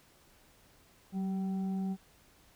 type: tone with frequency modulation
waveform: sine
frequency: 190 Hz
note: F#3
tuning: 46 cents sharp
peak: -31 dBFS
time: 1.12-1.97 s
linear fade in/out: 50 ms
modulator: 579 Hz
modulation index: 0.28
effects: pink hiss -63 dBFS RMS until 2.55 s